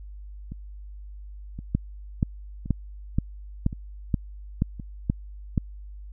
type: two click trains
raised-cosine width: 5 ms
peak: -9 / -23 dBFS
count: 9 / 5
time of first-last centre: 1.75-5.578 / 0.52-4.798 s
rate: 2.09 / 0.935 Hz
effects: added 50 Hz sine -38 dBFS peak until 6.12 s